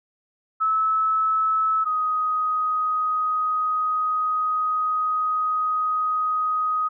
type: tone pair in turn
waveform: sine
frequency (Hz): 1300 / 1253.2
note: E6 / D#6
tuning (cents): -24 / +12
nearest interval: minor second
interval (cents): 64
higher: first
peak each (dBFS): -18 / -20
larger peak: first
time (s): 0.6-1.85 / 1.85-6.89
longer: second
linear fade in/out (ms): 20
effects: none